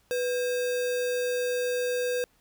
sine tone with sample-and-hold, 493.9 Hz, B4, in tune, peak -25 dBFS, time 0.11-2.24 s, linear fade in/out 0 ms, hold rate 2100 Hz, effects pink hiss -66 dBFS RMS until 2.4 s

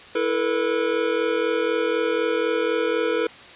square chord, E suspended fourth, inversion none, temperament equal with one note detuned, 329.6 / 440 / 484 Hz, E4 / A4 / B4, 0 / 0 / -35 cents, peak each -28 / -25 / -24 dBFS, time 0.15-3.27 s, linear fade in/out 5 ms, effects white hiss -43 dBFS RMS until 3.55 s + resampled to 8000 Hz

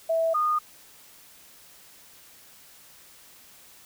sine tone pair in turn, 655 / 1226.2 Hz, E5 / D#6, -11 / -26 cents, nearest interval major seventh, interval 1085 cents, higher second, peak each -21 dBFS, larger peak neither, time 0.09-0.34 / 0.34-0.59 s, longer neither, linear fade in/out 10 ms, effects white hiss -52 dBFS RMS until 3.85 s

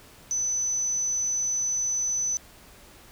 sine tone, 6020 Hz, F#8, 29 cents sharp, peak -24 dBFS, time 0.31-2.37 s, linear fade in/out 0 ms, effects pink hiss -51 dBFS RMS until 3.11 s

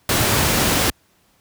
pink noise, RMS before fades -17 dBFS, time 0.09-0.9 s, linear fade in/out 2 ms, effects pink hiss -59 dBFS RMS until 1.4 s + high-pass 60 Hz 12 dB/octave

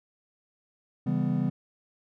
triangle chord, C# half-diminished seventh, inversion none, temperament just, 138.59 / 166.31 / 199.57 / 249.5 Hz, C#3 / E3 / G3 / B3, 0 / +16 / +31 / +18 cents, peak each -28 dBFS, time 1.06-1.5 s, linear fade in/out 10 ms, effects none

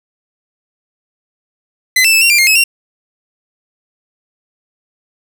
sawtooth tone with pitch steps, 2027 / 2659 / 2625 / 2751 / 2381 / 2127 / 2575 / 2752 Hz, B6 / E7 / E7 / F7 / D7 / C7 / E7 / F7, +45 / +14 / -8 / -27 / +23 / +28 / -41 / -26 cents, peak -4 dBFS, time 1.96-2.64 s, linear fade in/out 5 ms, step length 85 ms, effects none

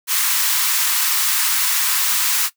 white high-pass noise, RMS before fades -18 dBFS, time 0.07-2.5 s, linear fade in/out 50 ms, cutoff 920 Hz, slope 48 dB/octave, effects noise-tail reverb RT60 0.1 s tail -17 dB re dry

